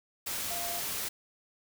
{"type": "tone in noise", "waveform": "sine", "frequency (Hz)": 693, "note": "F5", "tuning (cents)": -14, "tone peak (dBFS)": -39, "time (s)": [0.5, 0.8], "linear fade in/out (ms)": 10, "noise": "white", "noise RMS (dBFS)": -35, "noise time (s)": [0.26, 1.09], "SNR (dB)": -7, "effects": []}